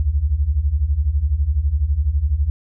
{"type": "beating tone pair", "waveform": "sine", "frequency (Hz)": [64.6, 76.6], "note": ["C2", "D#2"], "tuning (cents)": [-21, -27], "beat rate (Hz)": 12, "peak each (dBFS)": [-20, -17], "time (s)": [0, 2.5], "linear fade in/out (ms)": 0, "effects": []}